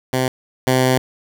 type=tone pair in turn; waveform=10% pulse; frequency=128.9 / 128.9 Hz; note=C3 / C3; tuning=-26 / -26 cents; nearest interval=unison; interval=0 cents; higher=neither; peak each=-8 / -5 dBFS; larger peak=second; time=0.13-0.28 / 0.67-0.98 s; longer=second; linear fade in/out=2 ms; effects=none